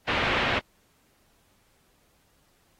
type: low-pass noise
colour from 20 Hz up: white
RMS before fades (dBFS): -26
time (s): 0.07-0.6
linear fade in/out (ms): 20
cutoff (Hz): 2800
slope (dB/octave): 24
effects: pink hiss -66 dBFS RMS until 2.79 s + AAC 48 kbps